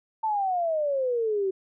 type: exponential sweep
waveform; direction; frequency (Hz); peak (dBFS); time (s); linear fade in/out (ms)
sine; down; 897 to 374.6; -23; 0.23-1.51; 10
effects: none